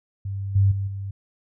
sine tone with level steps, 98.3 Hz, G2, 5 cents sharp, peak -26 / -14 / -23 / -28 dBFS, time 0.25-1.11 s, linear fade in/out 5 ms, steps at 0.55 / 0.71 / 0.87 s, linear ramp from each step 10 ms, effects none

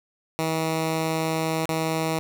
10% pulse tone with dropouts, 160.5 Hz, E3, 46 cents flat, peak -15 dBFS, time 0.39-2.19 s, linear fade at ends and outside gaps 0 ms, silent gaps 1.655-1.692 s, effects none

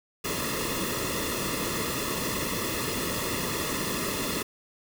pink noise with comb filter, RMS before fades -30 dBFS, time 0.24-4.43 s, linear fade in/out 10 ms, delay 1.3 ms, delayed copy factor -0.8, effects none

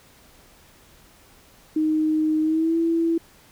sine tone with pitch glide, 311.1 to 331.5 Hz, D#4 to E4, 0 to +10 cents, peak -18 dBFS, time 1.76-3.18 s, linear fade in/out 5 ms, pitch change +110 cents, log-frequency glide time 2.42-2.77 s, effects pink hiss -53 dBFS RMS until 3.51 s

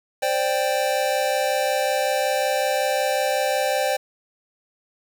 square chord, C suspended second, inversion none, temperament just, 523.3 / 588.7 / 784.9 Hz, C5 / D5 / G5, 0 / +4 / +2 cents, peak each -25 dBFS, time 0.22-3.97 s, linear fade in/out 10 ms, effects 7-bit

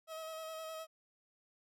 30% pulse tone with vibrato, 639 Hz, D#5, 46 cents sharp, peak -40 dBFS, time 0.07-0.87 s, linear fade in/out 50 ms, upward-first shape square, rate 9.7 Hz, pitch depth 16 cents each way, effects none

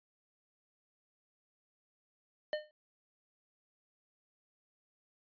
square tone with exponential decay, 607 Hz, D#5, 43 cents flat, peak -30 dBFS, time 2.53-2.71 s, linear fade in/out 1 ms, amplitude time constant 38 ms, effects resampled to 11025 Hz

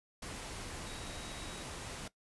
sine tone in noise, 3811 Hz, A#7, 38 cents sharp, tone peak -54 dBFS, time 0.86-1.63 s, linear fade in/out 5 ms, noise pink, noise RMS -44 dBFS, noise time 0.22-2.08 s, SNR -13 dB, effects noise-tail reverb RT60 0.1 s tail -18 dB re dry + resampled to 24000 Hz

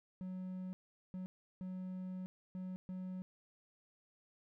triangle tone bursts at uneven times, 185 Hz, F#3, in tune, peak -39 dBFS, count 5, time 0.21-0.73 / 1.14-1.26 / 1.61-2.26 / 2.55-2.76 / 2.89-3.22 s, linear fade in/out 0 ms, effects none

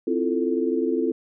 sine chord, F major seventh, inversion second, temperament equal with one note detuned, 261.6 / 329.6 / 349.2 / 441.5 Hz, C4 / E4 / F4 / A4, 0 / 0 / 0 / +6 cents, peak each -26 dBFS, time 0.07-1.12 s, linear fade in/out 5 ms, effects none

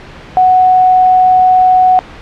sine tone, 740 Hz, F#5, in tune, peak -4 dBFS, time 0.37-1.99 s, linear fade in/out 0 ms, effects pink hiss -32 dBFS RMS until 2.21 s + low-pass 3000 Hz 12 dB/octave

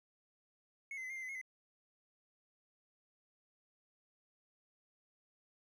triangle tone with pitch steps, 2192 / 2063 / 2024 / 2119 / 2086 / 2027 / 2160 / 2038 Hz, C#7 / C7 / B6 / C7 / C7 / B6 / C#7 / C7, -20 / -25 / +42 / +21 / -6 / +45 / -45 / -46 cents, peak -40 dBFS, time 0.91-1.414 s, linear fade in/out 2 ms, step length 63 ms, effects none

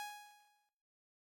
sawtooth tone with exponential decay, 830.6 Hz, G#5, in tune, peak -37 dBFS, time 0-0.69 s, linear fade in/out 0 ms, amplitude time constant 150 ms, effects noise-tail reverb RT60 0.9 s tail -21 dB re dry + AAC 64 kbps

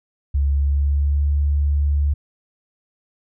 sine tone with pitch glide, 70.1 to 72.2 Hz, C#2 to D2, +20 to -29 cents, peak -15 dBFS, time 0.34-2.14 s, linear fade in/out 10 ms, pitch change +51 cents, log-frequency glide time 0.5-1.29 s, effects none

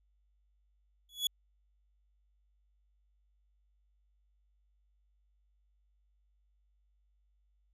40% pulse tone with exponential growth, 3388 Hz, G#7, 34 cents sharp, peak -24 dBFS, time 1.09-1.27 s, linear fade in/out 2 ms, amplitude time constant 39 ms, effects added 50 Hz sine -69 dBFS peak until 7.73 s

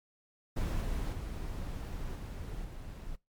brown noise with level steps, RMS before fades -32 / -34 / -38 / -40 / -43 dBFS, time 0.56-3.16 s, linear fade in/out 10 ms, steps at 0.81 / 1.12 / 2.15 / 2.64 s, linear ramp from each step 10 ms, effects noise-tail reverb RT60 0.2 s tail -22 dB re dry + MP3 96 kbps

